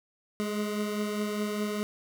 25% pulse beating tone pair, 208.6 / 213.5 Hz, G#3 / G#3, +8 / +48 cents, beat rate 4.9 Hz, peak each -26 / -34 dBFS, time 0.4-1.83 s, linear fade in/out 0 ms, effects none

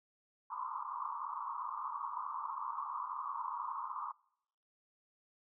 white band-pass noise, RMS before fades -41 dBFS, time 0.5-4.12 s, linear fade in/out 10 ms, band 920 to 1200 Hz, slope 96 dB/octave, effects noise-tail reverb RT60 0.8 s tail -26 dB re dry

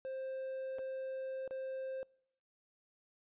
triangle tone with dropouts, 527 Hz, C5, 12 cents sharp, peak -37 dBFS, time 0.05-2.03 s, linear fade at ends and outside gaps 0 ms, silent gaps 0.785-0.791 / 1.477-1.509 s, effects noise-tail reverb RT60 0.8 s tail -26 dB re dry + resampled to 8000 Hz

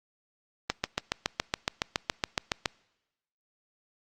click train, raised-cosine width 0.2 ms, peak -8 dBFS, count 15, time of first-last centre 0.7-2.658 s, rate 7.15 Hz, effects noise-tail reverb RT60 1.0 s tail -25 dB re dry + Opus 32 kbps

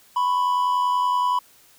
triangle tone pair together, 993.5 / 1084 Hz, B5 / C#6, +10 / -39 cents, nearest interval major second, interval 151 cents, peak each -17 / -26 dBFS, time 0.16-1.39 s, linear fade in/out 5 ms, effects white hiss -54 dBFS RMS until 1.78 s

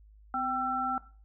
sine tone cluster, 253.3 / 780 / 1341 Hz, B3 / G5 / E6, +44 / -9 / +29 cents, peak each -38 / -32 / -31 dBFS, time 0.34-0.98 s, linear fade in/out 2 ms, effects noise-tail reverb RT60 0.4 s tail -17 dB re dry + added 52 Hz sine -53 dBFS peak until 1.24 s

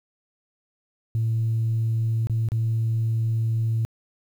sine tone with dropouts, 112.9 Hz, A2, 45 cents sharp, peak -19 dBFS, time 1.15-3.85 s, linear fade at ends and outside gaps 0 ms, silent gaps 2.271-2.297 / 2.487-2.519 s, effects tanh soft clip ceiling -17 dBFS + 9-bit

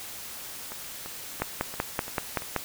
two click trains, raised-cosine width 0.5 ms, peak -10 / -23 dBFS, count 7 / 6, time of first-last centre 1.42-2.563 / 0.72-2.421 s, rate 5.25 / 2.94 Hz, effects white hiss -40 dBFS RMS until 2.64 s

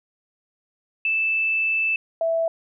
sine tone pair in turn, 2637 / 659.2 Hz, E7 / E5, 0 / 0 cents, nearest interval 2 octaves, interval 2400 cents, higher first, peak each -19 dBFS, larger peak neither, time 1.05-1.96 / 2.21-2.48 s, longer first, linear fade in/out 2 ms, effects none

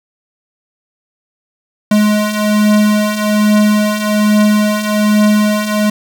square beating tone pair, 209.7 / 210.9 Hz, G#3 / G#3, +17 / +27 cents, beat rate 1.2 Hz, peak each -16 / -11 dBFS, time 1.91-5.9 s, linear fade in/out 5 ms, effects 7-bit

